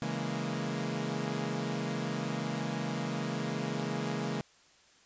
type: chord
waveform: sawtooth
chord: A# half-diminished seventh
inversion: first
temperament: equal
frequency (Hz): 138.59 / 164.81 / 207.7 / 233.1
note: C#3 / E3 / G#3 / A#3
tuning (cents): 0 / 0 / 0 / 0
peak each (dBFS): -34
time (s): 0.02-4.41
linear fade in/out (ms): 0
effects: white hiss -62 dBFS RMS until 5.05 s + resampled to 16000 Hz